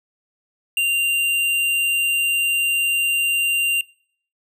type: tone with tanh clipping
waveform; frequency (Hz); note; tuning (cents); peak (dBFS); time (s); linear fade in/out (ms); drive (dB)
triangle; 2781; F7; -8; -18; 0.77-3.81; 2; 16
effects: noise-tail reverb RT60 0.6 s tail -26 dB re dry